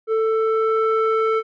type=tone with low-pass filter sweep; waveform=square; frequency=443 Hz; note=A4; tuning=12 cents sharp; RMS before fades=-19 dBFS; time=0.07-1.43 s; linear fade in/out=50 ms; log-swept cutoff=940 to 1700 Hz; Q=2.3; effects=none